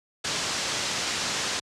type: low-pass noise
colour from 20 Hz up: white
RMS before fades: -29 dBFS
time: 0.24-1.6 s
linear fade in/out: 10 ms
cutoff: 6900 Hz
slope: 24 dB/octave
effects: high-pass 80 Hz 12 dB/octave + low-pass 11000 Hz 12 dB/octave